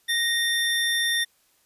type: tone pair together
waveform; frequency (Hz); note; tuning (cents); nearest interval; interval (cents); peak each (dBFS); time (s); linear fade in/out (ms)
square; 1864.7 / 3582; A#6 / A7; 0 / +30; major seventh; 1130; -25; 0.08-1.25; 20
effects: white hiss -64 dBFS RMS until 1.65 s + resampled to 32000 Hz